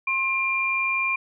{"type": "tone pair together", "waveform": "sine", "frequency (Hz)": [1063.7, 2388], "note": ["C6", "D7"], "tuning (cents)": [28, 28], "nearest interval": "octave + major second", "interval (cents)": 1400, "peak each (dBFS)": [-28, -22], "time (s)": [0.07, 1.16], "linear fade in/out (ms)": 5, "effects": []}